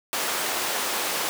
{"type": "high-pass noise", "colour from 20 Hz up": "pink", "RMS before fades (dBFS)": -27, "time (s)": [0.13, 1.29], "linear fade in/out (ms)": 0, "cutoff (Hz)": 490, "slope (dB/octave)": 12, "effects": []}